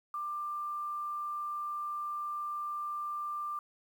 sine tone with quantisation, 1187 Hz, D6, 18 cents sharp, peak -34 dBFS, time 0.14-3.59 s, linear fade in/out 2 ms, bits 10, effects none

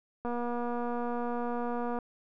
click train, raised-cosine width 1 ms, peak -22 dBFS, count 418, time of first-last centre 0.25-1.988 s, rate 240 Hz, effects none

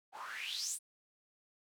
white noise with band-pass filter sweep, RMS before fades -41 dBFS, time 0.12-0.79 s, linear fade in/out 50 ms, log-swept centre 730 to 9700 Hz, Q 6.7, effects none

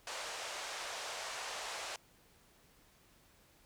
pink band-pass noise, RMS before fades -43 dBFS, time 0.07-1.96 s, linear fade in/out 2 ms, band 550 to 8200 Hz, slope 24 dB/octave, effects pink hiss -66 dBFS RMS until 3.65 s

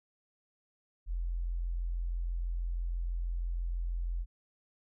sine tone, 43.08 Hz, F1, 23 cents flat, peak -31 dBFS, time 1.06-4.26 s, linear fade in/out 50 ms, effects none

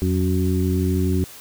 harmonic tone with a mistuned harmonic, 92.5 Hz, F#2, in tune, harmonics 1 / 2 / 3 / 4, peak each -20 / -23 / -25 / -26 dBFS, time 0.02-1.24 s, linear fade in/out 0 ms, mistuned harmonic 1, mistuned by -120 cents, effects white hiss -41 dBFS RMS until 1.4 s

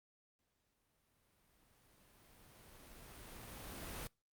pink noise with exponential growth, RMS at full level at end -45 dBFS, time 0.39-4.07 s, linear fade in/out 0 ms, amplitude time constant 800 ms, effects noise-tail reverb RT60 0.3 s tail -26 dB re dry + Opus 48 kbps

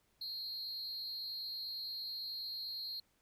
triangle tone with amplitude modulation, 4218 Hz, C8, 13 cents sharp, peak -36 dBFS, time 0.21-3 s, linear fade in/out 5 ms, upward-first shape sine, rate 287 Hz, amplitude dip 65%, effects pink hiss -75 dBFS RMS until 3.21 s

